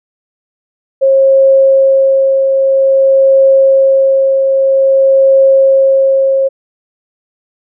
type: tone with tremolo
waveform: sine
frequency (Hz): 539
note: C#5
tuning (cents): -49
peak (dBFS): -3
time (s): 1.01-6.49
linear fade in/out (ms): 20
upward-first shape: triangle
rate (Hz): 0.51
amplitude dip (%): 40
effects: none

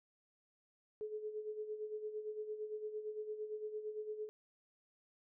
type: tone with tremolo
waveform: sine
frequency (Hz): 427.5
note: A4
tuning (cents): -50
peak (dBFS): -38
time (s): 1.01-4.29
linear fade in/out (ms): 0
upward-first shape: sine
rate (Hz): 8.8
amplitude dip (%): 65
effects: none

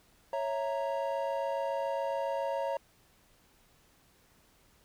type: chord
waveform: triangle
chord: A# diminished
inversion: first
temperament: equal with one note detuned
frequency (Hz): 552.1 / 659.3 / 932.3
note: C#5 / E5 / A#5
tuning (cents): -7 / 0 / 0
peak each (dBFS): -31 / -35 / -34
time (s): 0.33-2.77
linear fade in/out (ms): 2
effects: pink hiss -65 dBFS RMS until 4.84 s

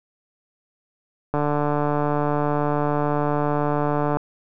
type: click train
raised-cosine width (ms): 1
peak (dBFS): -9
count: 417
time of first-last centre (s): 1.34-4.17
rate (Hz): 147
effects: none

